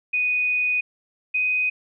sine tone pair in turn, 2484 / 2501 Hz, D#7 / D#7, -3 / +8 cents, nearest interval unison, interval 11 cents, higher second, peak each -19 dBFS, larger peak neither, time 0.13-0.81 / 1.34-1.7 s, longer first, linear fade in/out 10 ms, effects none

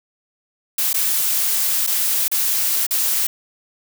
blue noise with dropouts, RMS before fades -19 dBFS, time 0.78-3.27 s, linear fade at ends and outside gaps 5 ms, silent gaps 0.931-0.941 / 1.866-1.873 / 2.281-2.315 / 2.867-2.908 s, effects none

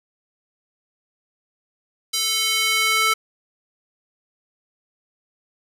square tone with high-pass filter sweep, 440 Hz, A4, in tune, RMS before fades -20 dBFS, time 2.13-3.14 s, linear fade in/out 10 ms, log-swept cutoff 4100 to 1500 Hz, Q 1.5, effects resampled to 32000 Hz + 8-bit

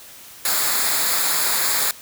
white noise with comb filter, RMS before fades -20 dBFS, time 0.45-1.91 s, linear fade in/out 2 ms, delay 0.34 ms, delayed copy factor -0.65, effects white hiss -42 dBFS RMS until 2.01 s

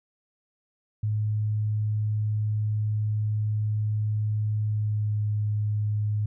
sine tone with pitch glide, 106.6 to 105.31 Hz, G#2 to G#2, +46 to +25 cents, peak -23 dBFS, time 1.03-6.26 s, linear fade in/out 5 ms, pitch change -21 cents, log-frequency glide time 4.64-5.21 s, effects none

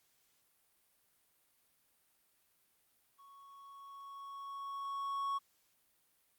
triangle tone with level ramp, 1108.7 Hz, C#6, in tune, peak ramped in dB -55 to -31 dBFS, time 3.18-5.39 s, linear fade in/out 20 ms, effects white hiss -74 dBFS RMS until 6.38 s + Opus 48 kbps

